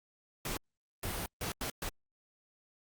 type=noise bursts at uneven times; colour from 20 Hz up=pink; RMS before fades=-37 dBFS; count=5; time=0.45-0.57 / 1.03-1.26 / 1.41-1.52 / 1.61-1.7 / 1.82-1.89 s; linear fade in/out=2 ms; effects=Opus 48 kbps